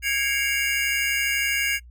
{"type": "tone cluster", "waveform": "square", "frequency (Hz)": [1645, 2155, 2287, 2803], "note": ["G#6", "C#7", "D7", "F7"], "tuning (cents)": [-17, -49, -47, 6], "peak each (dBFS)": -28, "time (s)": [0.02, 1.8], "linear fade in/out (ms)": 50, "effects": ["noise-tail reverb RT60 0.1 s tail -22 dB re dry", "added 60 Hz sine -43 dBFS peak until 1.9 s"]}